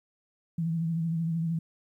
sine tone with vibrato, 164.81 Hz, E3, in tune, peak -26 dBFS, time 0.58-1.59 s, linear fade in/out 5 ms, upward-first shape triangle, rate 13 Hz, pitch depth 55 cents each way, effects 11-bit

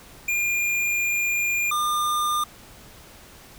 square tone pair in turn, 2408 / 1204 Hz, D7 / D6, +43 / +43 cents, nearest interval octave, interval 1200 cents, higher first, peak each -22 dBFS, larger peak neither, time 0.28-1.71 / 1.71-2.44 s, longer first, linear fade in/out 5 ms, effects pink hiss -47 dBFS RMS until 3.58 s

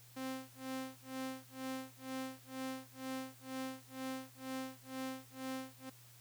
sawtooth tone with tremolo, 262.2 Hz, C4, 4 cents sharp, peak -35 dBFS, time 0.16-5.9 s, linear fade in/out 10 ms, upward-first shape sine, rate 2.1 Hz, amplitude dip 100%, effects added 120 Hz sine -61 dBFS peak until 6.2 s + white hiss -62 dBFS RMS until 6.2 s

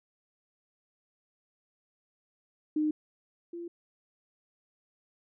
sine tone pair in turn, 305.4 / 342.8 Hz, D#4 / F4, -32 / -32 cents, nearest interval major second, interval 200 cents, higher second, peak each -25 / -37 dBFS, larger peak first, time 2.76-2.91 / 3.53-3.68 s, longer neither, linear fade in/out 5 ms, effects none

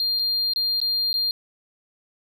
sine tone with dropouts, 4200 Hz, C8, 6 cents sharp, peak -18 dBFS, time 0-1.31 s, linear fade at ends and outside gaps 1 ms, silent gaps 0.19-0.194 / 0.535-0.56 / 0.802-0.815 / 1.13-1.14 s, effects tanh soft clip ceiling -19 dBFS + 10-bit

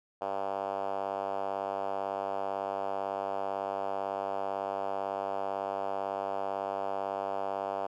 5% pulse tone with band-pass filter, 98 Hz, G2, in tune, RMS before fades -34 dBFS, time 0.21-7.87 s, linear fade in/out 10 ms, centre 690 Hz, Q 2.4, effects none

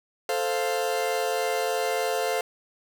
40% pulse chord, F major, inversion first, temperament equal, 440 / 523.3 / 698.5 Hz, A4 / C5 / F5, 0 / 0 / 0 cents, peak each -28 dBFS, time 0.29-2.41 s, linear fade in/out 2 ms, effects none

